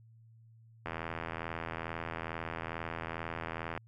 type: click train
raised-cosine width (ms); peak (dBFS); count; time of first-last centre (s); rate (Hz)
0.5; -22; 241; 0.86-3.776; 82.3
effects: added 113 Hz sine -56 dBFS peak until 3.87 s